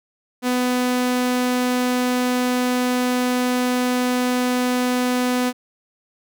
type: tone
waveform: sawtooth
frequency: 249.4 Hz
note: B3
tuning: 17 cents sharp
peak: -14 dBFS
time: 0.42-5.53 s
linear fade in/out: 50 ms
effects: none